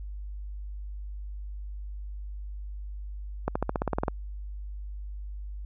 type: accelerating click train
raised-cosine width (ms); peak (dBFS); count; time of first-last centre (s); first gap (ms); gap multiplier
1; -12; 11; 3.48-4.082; 75; 0.95
effects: added 50 Hz sine -35 dBFS peak until 5.65 s